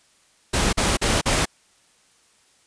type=noise bursts; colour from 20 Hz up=pink; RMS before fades=-20 dBFS; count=4; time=0.53-1.456 s; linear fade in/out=10 ms; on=200 ms; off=42 ms; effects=white hiss -59 dBFS RMS until 2.66 s + resampled to 22050 Hz